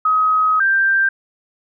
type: tone pair in turn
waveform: sine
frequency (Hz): 1266 / 1576.7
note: D#6 / G6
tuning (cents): +30 / +10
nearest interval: major third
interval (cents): 380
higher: second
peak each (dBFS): -12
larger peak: neither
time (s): 0.05-0.6 / 0.6-1.09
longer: first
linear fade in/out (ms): 5
effects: none